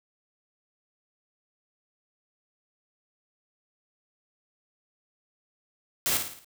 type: noise with echo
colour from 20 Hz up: white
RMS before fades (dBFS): -26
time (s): 6.06-6.17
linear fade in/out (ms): 0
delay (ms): 55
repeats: 5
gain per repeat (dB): -6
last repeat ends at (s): 6.445
effects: none